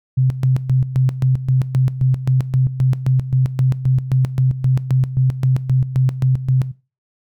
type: tone with tremolo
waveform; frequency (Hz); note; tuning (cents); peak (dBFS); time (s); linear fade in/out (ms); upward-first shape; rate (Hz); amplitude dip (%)
sine; 130; C3; -11; -11; 0.17-6.72; 10; square; 3.8; 75
effects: noise-tail reverb RT60 0.3 s tail -19 dB re dry